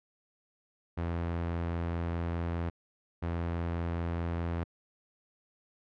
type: tone bursts at uneven times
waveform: sawtooth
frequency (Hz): 84.8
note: E2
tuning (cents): +50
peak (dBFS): -27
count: 2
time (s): 0.97-2.7 / 3.22-4.64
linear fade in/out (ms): 10
effects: low-pass 2000 Hz 12 dB/octave